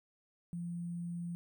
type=tone with sample-and-hold; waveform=sine; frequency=172.3 Hz; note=F3; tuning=23 cents flat; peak=-37 dBFS; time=0.53-1.35 s; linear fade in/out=0 ms; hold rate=8820 Hz; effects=none